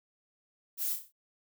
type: noise with echo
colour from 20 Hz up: violet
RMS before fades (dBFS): -33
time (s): 0.77-0.97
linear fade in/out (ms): 50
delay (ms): 31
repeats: 5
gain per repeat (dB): -6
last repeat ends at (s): 1.125
effects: none